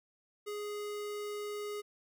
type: tone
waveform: square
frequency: 415.3 Hz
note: G#4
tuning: in tune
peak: -38 dBFS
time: 0.46-1.82 s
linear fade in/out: 20 ms
effects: none